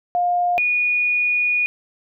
sine tone pair in turn, 708 / 2455 Hz, F5 / D#7, +23 / -24 cents, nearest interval octave + minor seventh, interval 2153 cents, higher second, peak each -16 dBFS, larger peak neither, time 0.15-0.58 / 0.58-1.66 s, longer second, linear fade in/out 0 ms, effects none

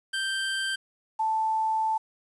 25% pulse / sine tone pair in turn, 1568 / 880 Hz, G6 / A5, 0 / 0 cents, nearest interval minor seventh, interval 1000 cents, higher first, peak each -23 dBFS, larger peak neither, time 0.13-0.76 / 1.19-1.98 s, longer second, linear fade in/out 10 ms, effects resampled to 22050 Hz + 9-bit

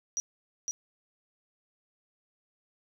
sine tone with echo, 5810 Hz, F#8, 32 cents flat, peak -28 dBFS, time 0.17-0.2 s, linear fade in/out 0 ms, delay 510 ms, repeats 1, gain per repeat -2 dB, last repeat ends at 0.71 s, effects none

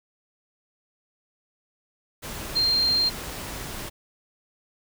sine tone in noise, 4186 Hz, C8, in tune, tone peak -19 dBFS, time 2.55-3.1 s, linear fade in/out 20 ms, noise pink, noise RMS -35 dBFS, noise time 2.22-3.9 s, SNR +13 dB, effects none

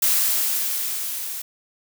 blue noise with level ramp, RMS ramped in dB -18 to -31 dBFS, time 0.02-1.42 s, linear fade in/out 5 ms, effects none

